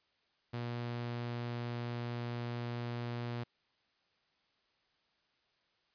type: tone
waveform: sawtooth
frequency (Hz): 119.7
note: A#2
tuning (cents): +46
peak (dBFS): -33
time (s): 0.53-3.44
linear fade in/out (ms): 10
effects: white hiss -75 dBFS RMS until 5.94 s + resampled to 11025 Hz